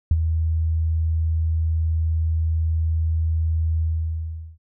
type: tone with ADSR envelope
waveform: sine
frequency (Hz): 80.6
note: E2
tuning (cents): -38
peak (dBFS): -11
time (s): 0.11-4.58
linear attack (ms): 3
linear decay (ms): 41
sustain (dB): -7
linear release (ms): 770
effects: none